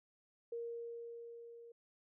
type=tone with level ramp; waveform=sine; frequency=467.6 Hz; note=A#4; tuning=5 cents sharp; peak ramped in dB=-39 to -53 dBFS; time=0.52-1.72 s; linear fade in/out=5 ms; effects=none